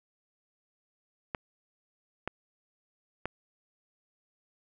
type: clicks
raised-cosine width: 0.5 ms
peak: -17 dBFS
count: 3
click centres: 1.348 / 2.276 / 3.256 s
effects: none